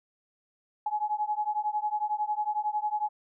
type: beating tone pair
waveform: sine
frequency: 839 / 850 Hz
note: G#5 / G#5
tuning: +17 / +40 cents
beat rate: 11 Hz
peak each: -30 dBFS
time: 0.86-3.09 s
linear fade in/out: 5 ms
effects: none